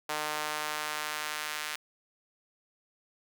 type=tone with high-pass filter sweep; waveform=sawtooth; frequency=151.7 Hz; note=D#3; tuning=44 cents flat; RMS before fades=-35 dBFS; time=0.09-1.76 s; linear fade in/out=5 ms; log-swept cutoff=790 to 1700 Hz; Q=0.97; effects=none